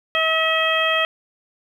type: harmonic tone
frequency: 642 Hz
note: E5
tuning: 46 cents flat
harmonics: 1 / 2 / 3 / 4 / 5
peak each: -23 / -23 / -23 / -23 / -23 dBFS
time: 0.15-1.05 s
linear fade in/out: 0 ms
effects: 8-bit